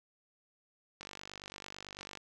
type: click train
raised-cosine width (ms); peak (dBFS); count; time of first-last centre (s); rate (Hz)
0.2; -27; 58; 1.01-2.173; 49
effects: none